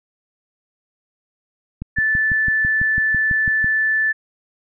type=click train; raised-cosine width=5 ms; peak=-14 dBFS; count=12; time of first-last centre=1.82-3.644 s; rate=6.03 Hz
type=tone; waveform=sine; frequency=1753 Hz; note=A6; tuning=7 cents flat; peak=-15 dBFS; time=1.96-4.13 s; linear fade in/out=20 ms
effects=none